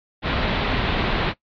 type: low-pass noise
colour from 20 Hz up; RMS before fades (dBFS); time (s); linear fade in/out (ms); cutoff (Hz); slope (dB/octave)
pink; -22; 0.22-1.34; 50; 4000; 48
effects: noise-tail reverb RT60 0.1 s tail -18 dB re dry + MP3 64 kbps